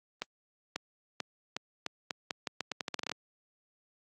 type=accelerating click train; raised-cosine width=0.2 ms; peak=-16 dBFS; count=18; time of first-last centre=0.22-3.117 s; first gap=540 ms; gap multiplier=0.82; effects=high-pass 150 Hz 12 dB/octave + Opus 32 kbps